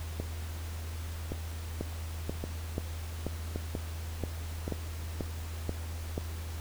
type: two click trains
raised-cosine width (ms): 2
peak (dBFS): -19 / -21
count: 10 / 5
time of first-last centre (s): 1.81-6.179 / 0.2-4.679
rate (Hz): 2.06 / 0.893
effects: added 81 Hz sine -36 dBFS peak until 6.6 s + pink hiss -47 dBFS RMS until 6.6 s